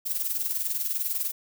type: noise with tremolo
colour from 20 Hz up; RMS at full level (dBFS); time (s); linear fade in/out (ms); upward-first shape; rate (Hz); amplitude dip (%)
violet; -26; 0.05-1.32; 20; sine; 20; 65
effects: none